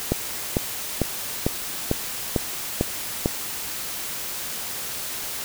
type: click train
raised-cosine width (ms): 2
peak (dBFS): -6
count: 8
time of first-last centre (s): 0.12-3.259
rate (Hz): 2.23
effects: white hiss -31 dBFS RMS until 5.44 s